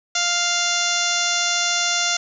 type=harmonic tone; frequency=698.5 Hz; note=F5; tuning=in tune; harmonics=1 / 2 / 3 / 4 / 5 / 6 / 7 / 8 / 9 / 10; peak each=-29 / -26 / -28 / -28 / -26 / -29 / -31 / -26 / -27 / -29 dBFS; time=0.15-2.17 s; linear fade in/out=5 ms; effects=none